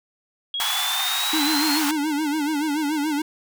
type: exponential sweep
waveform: sine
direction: up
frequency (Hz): 3282 to 4307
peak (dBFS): -24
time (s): 0.54-1.79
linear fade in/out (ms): 2
type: high-pass noise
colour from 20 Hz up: pink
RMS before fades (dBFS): -26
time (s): 0.6-1.91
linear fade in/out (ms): 0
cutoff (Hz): 720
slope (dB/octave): 96
type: tone with vibrato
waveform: square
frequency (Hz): 300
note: D4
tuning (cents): +37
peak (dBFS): -22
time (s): 1.33-3.22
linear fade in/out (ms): 5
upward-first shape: sine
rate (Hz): 7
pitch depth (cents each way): 100
effects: none